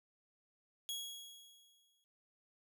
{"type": "tone with exponential decay", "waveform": "sawtooth", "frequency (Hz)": 3322, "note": "G#7", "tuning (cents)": 0, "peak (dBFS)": -35, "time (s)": [0.89, 2.04], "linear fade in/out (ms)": 0, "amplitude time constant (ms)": 250, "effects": []}